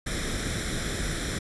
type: noise with comb filter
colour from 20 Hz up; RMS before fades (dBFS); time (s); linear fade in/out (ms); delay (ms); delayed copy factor
pink; -30; 0.06-1.39; 10; 0.54; +0.7
effects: resampled to 24000 Hz